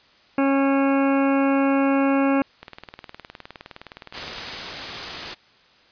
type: harmonic tone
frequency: 274.2 Hz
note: C#4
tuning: 19 cents flat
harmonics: 1 / 2 / 3 / 4 / 5 / 6 / 8 / 9 / 10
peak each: -18 / -24 / -28 / -30 / -32 / -34 / -36 / -37 / -38 dBFS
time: 0.38-2.42 s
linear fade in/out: 2 ms
type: click train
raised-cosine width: 0.3 ms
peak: -21 dBFS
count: 39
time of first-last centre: 2.63-4.589 s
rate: 19.4 Hz
type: noise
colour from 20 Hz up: white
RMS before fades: -30 dBFS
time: 4.13-5.35 s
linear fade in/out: 20 ms
effects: white hiss -55 dBFS RMS until 5.91 s + resampled to 11025 Hz